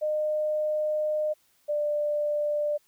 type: tone pair in turn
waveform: sine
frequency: 610 / 592.6 Hz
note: D#5 / D5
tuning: -34 / +15 cents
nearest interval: minor second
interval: 51 cents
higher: first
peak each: -24 / -24 dBFS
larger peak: neither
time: 0.01-1.34 / 1.68-2.78 s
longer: first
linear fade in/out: 20 ms
effects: white hiss -66 dBFS RMS until 2.87 s